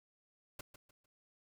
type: noise with echo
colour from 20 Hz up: pink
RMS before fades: -45 dBFS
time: 0.59-0.61 s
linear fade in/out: 5 ms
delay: 150 ms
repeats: 3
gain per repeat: -11 dB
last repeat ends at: 1.06 s
effects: none